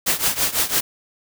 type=noise with tremolo; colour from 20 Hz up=white; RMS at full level=-17 dBFS; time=0.06-0.81 s; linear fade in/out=10 ms; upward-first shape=triangle; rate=6 Hz; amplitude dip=90%; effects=none